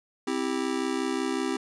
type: chord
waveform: square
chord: C major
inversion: none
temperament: just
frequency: 261.6 / 327 / 392.4 Hz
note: C4 / E4 / G4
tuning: 0 / -14 / +2 cents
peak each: -31 / -32 / -32 dBFS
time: 0.27-1.57 s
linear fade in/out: 5 ms
effects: resampled to 22050 Hz